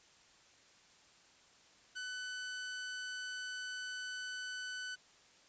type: tone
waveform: sawtooth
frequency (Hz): 1500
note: F#6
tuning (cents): +23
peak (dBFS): -37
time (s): 1.95-4.96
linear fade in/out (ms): 20
effects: white hiss -64 dBFS RMS until 5.48 s + resampled to 16000 Hz